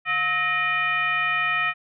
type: tone with frequency modulation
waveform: sine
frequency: 1864.7 Hz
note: A#6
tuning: in tune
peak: -20 dBFS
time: 0.05-1.74 s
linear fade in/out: 50 ms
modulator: 574 Hz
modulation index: 1.3
effects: none